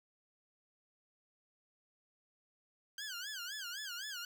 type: tone with vibrato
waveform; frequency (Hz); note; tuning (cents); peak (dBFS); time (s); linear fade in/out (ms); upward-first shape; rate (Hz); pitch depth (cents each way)
15% pulse; 1551; G6; -19; -35; 2.98-4.25; 2; sine; 3.9; 190
effects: none